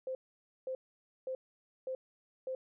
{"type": "tone bursts", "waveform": "sine", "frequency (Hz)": 520, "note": "C5", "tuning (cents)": -11, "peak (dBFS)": -35, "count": 5, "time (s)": [0.07, 2.55], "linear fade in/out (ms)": 2, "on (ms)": 80, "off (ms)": 520, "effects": []}